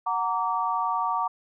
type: chord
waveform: sine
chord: Gb augmented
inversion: none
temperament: just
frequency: 740 / 925 / 1156.2 Hz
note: Gb5 / Bb5 / D6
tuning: 0 / -14 / -27 cents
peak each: -30 / -27 / -27 dBFS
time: 0.06-1.28 s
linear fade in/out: 10 ms
effects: none